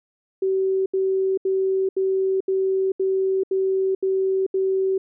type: tone bursts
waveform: sine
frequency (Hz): 382.1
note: G4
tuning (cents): -44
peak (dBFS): -18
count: 9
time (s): 0.42-4.98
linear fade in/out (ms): 5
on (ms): 440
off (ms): 75
effects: none